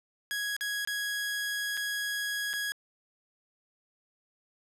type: tone with dropouts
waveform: sawtooth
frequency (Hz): 1661.2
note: G#6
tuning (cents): 0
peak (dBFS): -27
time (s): 0.31-2.72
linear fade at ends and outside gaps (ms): 0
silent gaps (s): 0.565-0.609 / 0.85-0.874 / 1.77-1.774 / 2.532-2.537
effects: resampled to 32000 Hz + 10-bit